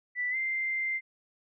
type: tone with pitch glide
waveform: sine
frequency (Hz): 1975 to 2089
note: B6 to C7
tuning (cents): 0 to -3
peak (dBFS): -28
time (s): 0.15-1.01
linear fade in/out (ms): 50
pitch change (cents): +97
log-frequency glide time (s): 0.3-0.36
effects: none